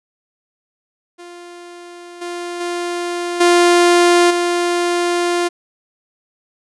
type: tone with level steps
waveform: sawtooth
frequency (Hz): 349.2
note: F4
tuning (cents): 0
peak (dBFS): -30 / -20 / -16 / -5 / -11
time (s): 1.18-5.49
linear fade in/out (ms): 20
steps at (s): 2.21 / 2.6 / 3.4 / 4.3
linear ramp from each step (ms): 10
effects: resampled to 24000 Hz